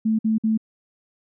sine tone bursts, 220 Hz, A3, in tune, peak -17 dBFS, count 3, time 0.05-0.576 s, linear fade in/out 10 ms, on 140 ms, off 53 ms, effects none

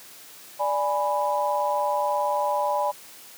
sine chord, G# diminished, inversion second, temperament equal, 587.3 / 830.6 / 987.8 Hz, D5 / G#5 / B5, 0 / 0 / 0 cents, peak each -26 dBFS, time 0.59-2.92 s, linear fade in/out 20 ms, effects white hiss -46 dBFS RMS until 3.37 s + high-pass 150 Hz 12 dB/octave

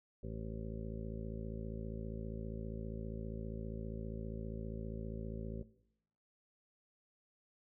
harmonic tone, 55 Hz, A1, in tune, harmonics 1 / 2 / 3 / 4 / 5 / 6 / 7 / 8 / 9 / 10, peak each -45 / -46 / -49 / -49 / -56 / -61 / -50 / -63 / -53 / -56 dBFS, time 0.23-5.63 s, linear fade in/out 5 ms, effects noise-tail reverb RT60 0.8 s tail -18 dB re dry

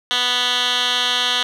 10% pulse tone with band-pass filter, 246.9 Hz, B3, in tune, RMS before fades -19 dBFS, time 0.11-1.43 s, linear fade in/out 0 ms, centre 3100 Hz, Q 3.1, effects none

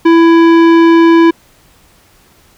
sine tone with tanh clipping, 332.4 Hz, E4, 15 cents sharp, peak -5 dBFS, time 0.05-1.31 s, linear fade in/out 10 ms, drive 16 dB, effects pink hiss -47 dBFS RMS until 2.57 s

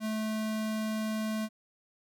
square tone, 217.4 Hz, A3, 21 cents flat, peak -31 dBFS, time 0-1.49 s, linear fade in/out 50 ms, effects none

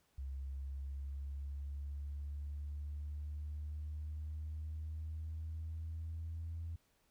sine exponential sweep, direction up, 67.3 to 82.9 Hz, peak -39 dBFS, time 0.18-6.76 s, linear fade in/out 5 ms, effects tanh soft clip ceiling -36 dBFS + pink hiss -75 dBFS RMS until 7.1 s

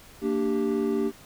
triangle chord, G minor, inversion first, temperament equal with one note detuned, 229.2 / 293.7 / 392 Hz, Bb3 / D4 / G4, -29 / 0 / 0 cents, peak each -26 / -27 / -24 dBFS, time 0.21-1.12 s, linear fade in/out 50 ms, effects pink hiss -50 dBFS RMS until 1.25 s

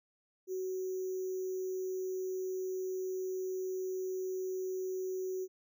sine tone with sample-and-hold, 373.2 Hz, F#4, 15 cents sharp, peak -34 dBFS, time 0.47-5.48 s, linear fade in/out 50 ms, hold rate 6300 Hz, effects none

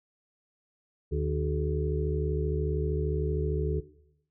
harmonic tone with a mistuned harmonic, 75.2 Hz, D2, 42 cents sharp, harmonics 1 / 2 / 4 / 5 / 6, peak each -29 / -32 / -41 / -35 / -34 dBFS, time 1.11-3.81 s, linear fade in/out 20 ms, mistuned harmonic 6, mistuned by -87 cents, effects noise-tail reverb RT60 0.8 s tail -17 dB re dry

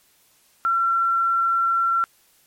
sine tone, 1358 Hz, F6, 49 cents flat, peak -17 dBFS, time 0.65-2.04 s, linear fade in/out 0 ms, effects white hiss -59 dBFS RMS until 2.46 s + MP3 64 kbps

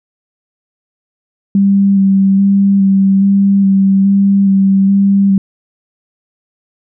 sine tone with vibrato, 196 Hz, G3, in tune, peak -6 dBFS, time 1.55-5.38 s, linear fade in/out 2 ms, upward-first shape square, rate 1.2 Hz, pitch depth 15 cents each way, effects none

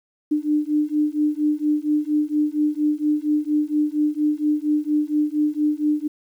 sine beating tone pair, 298 / 302.3 Hz, D4 / D#4, +25 / -50 cents, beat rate 4.3 Hz, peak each -21 dBFS, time 0.31-6.08 s, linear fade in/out 10 ms, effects 9-bit

